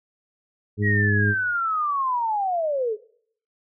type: harmonic tone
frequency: 103.8 Hz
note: G#2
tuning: in tune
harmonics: 1 / 2 / 3 / 4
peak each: -21 / -26 / -32 / -29 dBFS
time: 0.77-1.35 s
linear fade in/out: 50 ms
type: linear sweep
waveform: sine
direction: down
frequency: 1924 to 405.1 Hz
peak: -21 dBFS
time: 0.82-2.97 s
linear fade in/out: 50 ms
effects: noise-tail reverb RT60 0.6 s tail -20 dB re dry